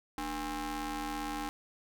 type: ring-modulated tone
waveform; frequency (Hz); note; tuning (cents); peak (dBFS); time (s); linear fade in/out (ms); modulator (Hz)
sawtooth; 258.6; C4; -20; -28; 0.18-1.49; 0; 556
effects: none